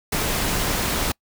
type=noise; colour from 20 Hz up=pink; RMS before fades=-23 dBFS; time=0.12-1.12 s; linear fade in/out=5 ms; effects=noise-tail reverb RT60 0.1 s tail -26 dB re dry